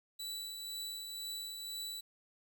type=tone with tremolo; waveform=sawtooth; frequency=3951 Hz; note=B7; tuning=in tune; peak=-36 dBFS; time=0.19-2.01 s; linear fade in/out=10 ms; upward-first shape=triangle; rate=2 Hz; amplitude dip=40%; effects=11-bit